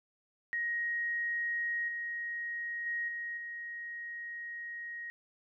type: tone with level steps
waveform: sine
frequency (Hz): 1882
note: A#6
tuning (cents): +16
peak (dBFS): -31 / -35 / -32 / -36 / -39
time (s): 0.53-5.1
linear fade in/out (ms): 0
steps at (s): 1.88 / 2.86 / 3.08 / 3.37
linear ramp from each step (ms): 5
effects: none